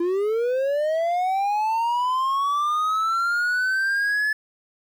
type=linear sweep; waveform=triangle; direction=up; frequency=337.2 to 1729 Hz; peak=-18 dBFS; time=0-4.33 s; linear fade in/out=5 ms; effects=9-bit